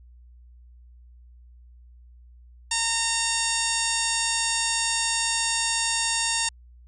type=harmonic tone with a mistuned harmonic; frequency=917 Hz; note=A#5; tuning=29 cents flat; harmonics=1 / 2 / 3 / 4 / 5 / 6 / 7 / 8 / 9 / 10; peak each=-32 / -32 / -32 / -32 / -32 / -32 / -32 / -32 / -32 / -32 dBFS; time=2.71-6.49 s; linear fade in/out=5 ms; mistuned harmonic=7; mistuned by=+79 cents; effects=added 60 Hz sine -47 dBFS peak until 6.87 s